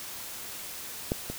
clicks, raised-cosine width 2 ms, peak -13 / -21 dBFS, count 2, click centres 1.119 / 1.3 s, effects white hiss -40 dBFS RMS until 1.38 s

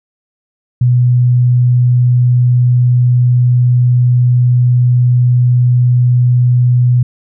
sine tone, 123.47 Hz, B2, in tune, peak -6 dBFS, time 0.81-7.03 s, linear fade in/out 5 ms, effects none

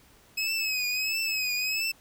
25% pulse tone with vibrato, 2554 Hz, D#7, 45 cents sharp, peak -23 dBFS, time 0.37-1.92 s, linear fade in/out 10 ms, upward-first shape triangle, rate 1.5 Hz, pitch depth 81 cents each way, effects pink hiss -58 dBFS RMS until 2 s

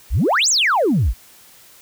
sine exponential two-way sweep, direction up then down, 42.07 to 8110 to 42.07 Hz, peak -12 dBFS, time 0.1-1.14 s, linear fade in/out 50 ms, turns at 0.49 s, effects tanh soft clip ceiling -10 dBFS + white hiss -47 dBFS RMS until 1.81 s

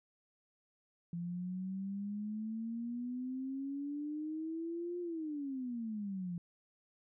sine exponential two-way sweep, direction up then down, 170 to 354.8 to 170 Hz, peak -37 dBFS, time 1.13-6.38 s, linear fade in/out 2 ms, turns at 5 s, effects none

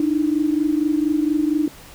sine tone pair together, 297.4 / 321.7 Hz, D4 / E4, +22 / -42 cents, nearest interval minor second, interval 136 cents, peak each -18 / -21 dBFS, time 0-1.68 s, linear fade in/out 2 ms, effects pink hiss -43 dBFS RMS until 1.94 s

